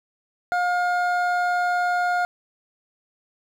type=tone pair together; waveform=triangle; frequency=712.7 / 1424 Hz; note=F5 / F6; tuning=+35 / +33 cents; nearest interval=octave; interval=1198 cents; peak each=-19 / -23 dBFS; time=0.52-2.25 s; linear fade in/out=0 ms; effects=none